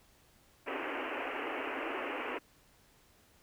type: band-pass noise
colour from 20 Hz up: pink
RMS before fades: -38 dBFS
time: 0.66-2.39 s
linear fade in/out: 20 ms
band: 260 to 2900 Hz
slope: 96 dB/octave
effects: pink hiss -65 dBFS RMS until 3.42 s